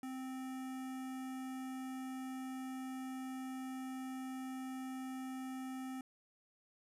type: tone with notch filter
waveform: square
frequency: 260.6 Hz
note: C4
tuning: 7 cents flat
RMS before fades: -44 dBFS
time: 0.03-6.01 s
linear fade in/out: 2 ms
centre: 4100 Hz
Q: 1.2
effects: resampled to 32000 Hz